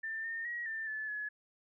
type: tone with pitch steps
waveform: sine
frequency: 1787 / 1822 / 1904 / 1786 / 1735 / 1700 Hz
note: A6 / A#6 / A#6 / A6 / A6 / G#6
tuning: +26 / -40 / +36 / +25 / -25 / +40 cents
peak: -36 dBFS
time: 0.03-1.29 s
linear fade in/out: 10 ms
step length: 210 ms
effects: none